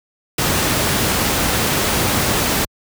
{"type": "noise", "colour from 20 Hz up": "pink", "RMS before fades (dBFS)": -17, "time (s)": [0.38, 2.65], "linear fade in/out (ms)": 5, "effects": ["high-pass 60 Hz 12 dB/octave"]}